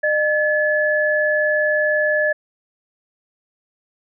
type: tone pair together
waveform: sine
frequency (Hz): 607.1 / 1717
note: D#5 / A6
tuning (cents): -43 / -43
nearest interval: octave + tritone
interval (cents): 1800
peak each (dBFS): -18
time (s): 0.03-2.33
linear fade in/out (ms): 10
effects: none